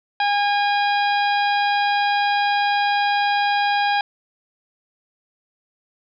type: harmonic tone with a mistuned harmonic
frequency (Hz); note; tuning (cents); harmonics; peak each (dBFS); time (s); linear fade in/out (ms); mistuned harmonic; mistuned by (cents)
816; G#5; -31; 1 / 2 / 3 / 4 / 5 / 6; -18 / -24 / -28 / -30 / -32 / -34; 0.2-4.01; 2; 5; -56
effects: none